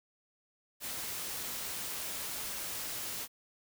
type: noise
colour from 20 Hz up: white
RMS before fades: -39 dBFS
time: 0.8-3.28 s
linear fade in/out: 50 ms
effects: none